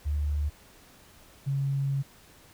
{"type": "tone pair in turn", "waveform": "sine", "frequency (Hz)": [73.6, 138.06], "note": ["D2", "C#3"], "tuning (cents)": [4, -7], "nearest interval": "major seventh", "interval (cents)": 1089, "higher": "second", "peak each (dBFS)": -25, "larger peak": "neither", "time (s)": [[0.05, 0.5], [1.46, 2.03]], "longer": "second", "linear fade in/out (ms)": 20, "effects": ["pink hiss -55 dBFS RMS until 2.53 s"]}